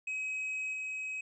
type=tone with level steps; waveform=triangle; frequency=2542 Hz; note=D#7; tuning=36 cents sharp; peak=-32 / -34 dBFS; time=0.07-1.21 s; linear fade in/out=5 ms; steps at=0.73 s; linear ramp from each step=10 ms; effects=resampled to 24000 Hz